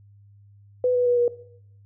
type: tone with pitch steps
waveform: sine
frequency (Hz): 499.2 / 492.9 / 486.7 / 480.5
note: B4 / B4 / B4 / B4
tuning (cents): +19 / -3 / -25 / -48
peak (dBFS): -17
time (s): 0.84-1.28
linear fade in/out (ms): 2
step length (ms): 110
effects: noise-tail reverb RT60 0.7 s tail -18 dB re dry + added 101 Hz sine -49 dBFS peak until 1.85 s